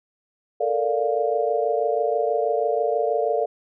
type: chord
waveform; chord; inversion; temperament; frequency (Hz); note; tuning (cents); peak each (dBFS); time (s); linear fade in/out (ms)
sine; Bb major seventh; third; equal with one note detuned; 440 / 466.2 / 587.3 / 700.9; A4 / Bb4 / D5 / F5; 0 / 0 / 0 / +6; -25; 0.6-3.46; 10
effects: none